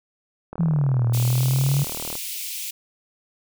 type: click train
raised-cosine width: 1 ms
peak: -20 dBFS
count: 64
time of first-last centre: 0.53-2.154 s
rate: 38.8 Hz
type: exponential two-way sweep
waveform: sine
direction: down then up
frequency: 172.4 to 116.54 to 142.2 Hz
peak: -17 dBFS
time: 0.59-1.84 s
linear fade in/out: 10 ms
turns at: 1.07 s
type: high-pass noise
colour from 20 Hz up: white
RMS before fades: -31 dBFS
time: 1.13-2.71 s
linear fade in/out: 10 ms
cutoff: 2200 Hz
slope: 48 dB/octave
effects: none